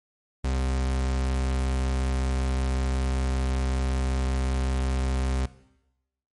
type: tone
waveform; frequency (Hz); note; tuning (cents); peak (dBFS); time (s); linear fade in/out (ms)
40% pulse; 65.3; C2; -3; -23; 0.44-5.46; 5
effects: noise-tail reverb RT60 0.9 s tail -17 dB re dry + MP3 48 kbps